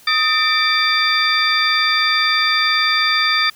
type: tone cluster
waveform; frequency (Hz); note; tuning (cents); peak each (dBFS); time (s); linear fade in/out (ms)
sine; 1251 / 1805 / 2327 / 3570 / 4722; D#6 / A6 / D7 / A7 / D8; +9 / +44 / -17 / +24 / +9; -20; 0.07-3.5; 5
effects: white hiss -47 dBFS RMS until 3.55 s